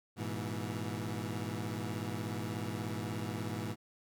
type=chord; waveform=20% pulse; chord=E major; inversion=first; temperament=equal with one note detuned; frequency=103.83 / 120.44 / 164.81 Hz; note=G#2 / B2 / E3; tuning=0 / -43 / 0 cents; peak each=-34 / -36 / -38 dBFS; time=0.16-3.76 s; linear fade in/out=50 ms; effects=none